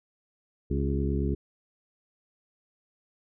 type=harmonic tone with a mistuned harmonic; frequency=69.3 Hz; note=C#2; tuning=in tune; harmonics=1 / 2 / 3 / 4 / 5 / 6; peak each=-28 / -31 / -33 / -34 / -35 / -36 dBFS; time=0.7-1.35 s; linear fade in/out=10 ms; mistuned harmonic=5; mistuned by=+50 cents; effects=none